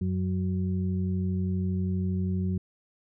harmonic tone, 92.5 Hz, F#2, in tune, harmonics 1 / 2 / 4, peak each -28 / -28 / -40 dBFS, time 0.01-2.58 s, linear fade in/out 5 ms, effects none

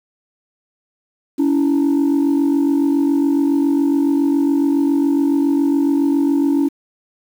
sine tone pair together, 282.4 / 329.6 Hz, C#4 / E4, +32 / 0 cents, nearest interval minor third, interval 268 cents, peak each -12 / -16 dBFS, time 1.38-6.69 s, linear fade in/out 20 ms, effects tanh soft clip ceiling -10 dBFS + 7-bit

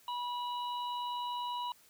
harmonic tone, 975 Hz, B5, 23 cents flat, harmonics 1 / 3 / 4, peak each -35 / -45 / -47 dBFS, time 0.08-1.72 s, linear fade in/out 2 ms, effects white hiss -63 dBFS RMS until 1.89 s

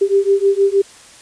sine beating tone pair, 392 / 398.4 Hz, G4 / G4, 0 / +28 cents, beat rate 6.4 Hz, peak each -14 dBFS, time 0.01-0.82 s, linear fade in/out 10 ms, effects white hiss -42 dBFS RMS until 1.21 s + resampled to 22050 Hz

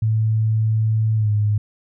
sine tone with pitch glide, 110 to 104.91 Hz, A2 to G#2, 0 to +18 cents, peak -15 dBFS, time 0.02-1.58 s, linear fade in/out 5 ms, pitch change -82 cents, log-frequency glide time 1.16-1.3 s, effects none

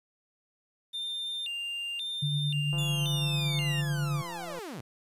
triangle tone with vibrato, 3174 Hz, G7, 21 cents sharp, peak -31 dBFS, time 0.93-3.82 s, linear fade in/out 20 ms, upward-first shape square, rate 0.94 Hz, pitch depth 220 cents each way
sine tone with tremolo, 146.2 Hz, D3, 7 cents flat, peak -26 dBFS, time 2.22-4.22 s, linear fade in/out 10 ms, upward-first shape sine, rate 9 Hz, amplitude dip 30%
click train, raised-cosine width 1 ms, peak -30 dBFS, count 319, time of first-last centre 2.73-4.59 s, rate 171 Hz
sawtooth linear sweep, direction down, 3520 to 97 Hz, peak -34 dBFS, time 2.78-4.81 s, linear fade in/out 5 ms
effects resampled to 32000 Hz + 10-bit

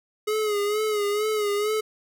square tone with vibrato, 420 Hz, G#4, 19 cents sharp, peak -23 dBFS, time 0.27-1.81 s, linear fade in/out 10 ms, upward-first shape sine, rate 2.2 Hz, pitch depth 56 cents each way, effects none

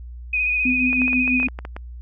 sine tone with vibrato, 2489 Hz, D#7, in tune, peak -18 dBFS, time 0.33-1.47 s, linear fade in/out 5 ms, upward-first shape triangle, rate 15 Hz, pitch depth 37 cents each way
sine tone with tremolo, 253.5 Hz, B3, 45 cents sharp, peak -18 dBFS, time 0.65-1.48 s, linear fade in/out 5 ms, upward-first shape sine, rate 6.1 Hz, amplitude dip 60%
clicks, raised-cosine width 0.5 ms, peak -17 dBFS, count 11, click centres 0.93 / 1.018 / 1.08 / 1.131 / 1.278 / 1.4 / 1.43 / 1.485 / 1.589 / 1.651 / 1.765 s
effects added 60 Hz sine -33 dBFS peak until 2.01 s

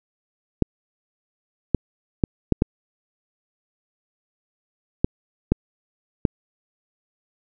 clicks, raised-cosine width 3 ms, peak -3 dBFS, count 8, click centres 0.623 / 1.747 / 2.238 / 2.523 / 2.621 / 5.045 / 5.52 / 6.252 s, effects none

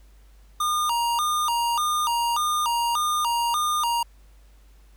square tone with vibrato, 1069 Hz, C6, 37 cents sharp, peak -22 dBFS, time 0.6-4.03 s, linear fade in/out 5 ms, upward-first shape square, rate 1.7 Hz, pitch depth 220 cents each way, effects added 50 Hz sine -49 dBFS peak until 4.96 s + pink hiss -62 dBFS RMS until 4.96 s

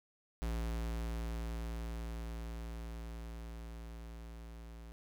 square tone with level ramp, 56.9 Hz, A#1, 41 cents flat, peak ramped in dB -35 to -49 dBFS, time 0.42-4.92 s, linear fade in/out 0 ms, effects none

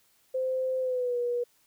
sine tone with pitch glide, 518 to 483.3 Hz, C5 to B4, -17 to -38 cents, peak -26 dBFS, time 0.34-1.44 s, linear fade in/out 10 ms, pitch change -121 cents, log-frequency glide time 0.8-1.18 s, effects white hiss -66 dBFS RMS until 1.66 s

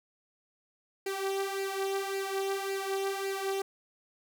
sawtooth tone with flanger, 390 Hz, G4, 9 cents flat, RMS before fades -33 dBFS, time 1.06-3.62 s, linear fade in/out 5 ms, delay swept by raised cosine 0.42 to 2.92 ms, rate 1.8 Hz, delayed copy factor +0.65, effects none

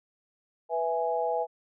sine chord, E major, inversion second, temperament equal, 493.9 / 659.3 / 830.6 Hz, B4 / E5 / G#5, 0 / 0 / 0 cents, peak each -30 dBFS, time 0.69-1.47 s, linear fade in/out 50 ms, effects none

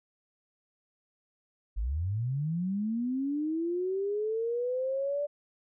sine linear sweep, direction up, 45.83 to 587.3 Hz, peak -28 dBFS, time 1.76-5.27 s, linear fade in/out 20 ms, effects none

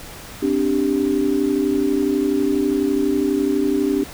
sine chord, C suspended second, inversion none, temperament equal, 261.6 / 293.7 / 392 Hz, C4 / D4 / G4, 0 / 0 / 0 cents, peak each -22 / -19 / -21 dBFS, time 0.42-4.04 s, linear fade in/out 10 ms, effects pink hiss -37 dBFS RMS until 4.13 s

